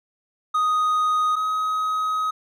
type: tone pair in turn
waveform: triangle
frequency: 1246 / 1264.9 Hz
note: D#6 / D#6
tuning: +2 / +28 cents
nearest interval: unison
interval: 26 cents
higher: second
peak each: -16 / -19 dBFS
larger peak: first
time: 0.54-1.36 / 1.36-2.31 s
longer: second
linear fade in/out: 10 ms
effects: none